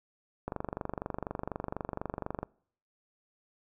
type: click train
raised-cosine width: 1 ms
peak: -20 dBFS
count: 48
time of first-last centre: 0.48-2.43 s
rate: 24.1 Hz
effects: noise-tail reverb RT60 0.6 s tail -25 dB re dry